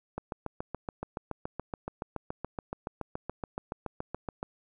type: click train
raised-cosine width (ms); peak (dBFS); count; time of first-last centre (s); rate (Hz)
1; -20; 31; 0.18-4.429; 7.06
effects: none